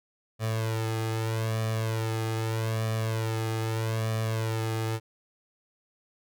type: tone with flanger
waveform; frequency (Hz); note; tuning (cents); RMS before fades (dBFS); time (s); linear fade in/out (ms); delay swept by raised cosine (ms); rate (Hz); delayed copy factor
sawtooth; 111.5; A2; +23; -29; 0.39-5; 50; 1.7 to 2.43; 0.8; +1
effects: none